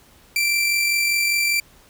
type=tone with amplitude modulation; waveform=sawtooth; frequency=2349 Hz; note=D7; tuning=in tune; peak=-13 dBFS; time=0.36-1.6 s; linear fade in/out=2 ms; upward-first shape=sine; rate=45 Hz; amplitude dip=30%; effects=pink hiss -52 dBFS RMS until 1.89 s